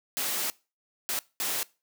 white noise bursts at uneven times, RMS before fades -30 dBFS, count 3, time 0.17-0.5 / 1.09-1.19 / 1.4-1.63 s, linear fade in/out 0 ms, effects noise-tail reverb RT60 0.3 s tail -22 dB re dry + high-pass 200 Hz 12 dB/octave

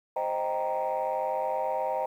sine chord, C minor seventh, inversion none, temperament equal, 523.3 / 622.3 / 784 / 932.3 Hz, C5 / Eb5 / G5 / Bb5, 0 / 0 / 0 / 0 cents, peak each -31 dBFS, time 0.16-2.06 s, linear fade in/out 5 ms, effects tanh soft clip ceiling -21 dBFS + 10-bit

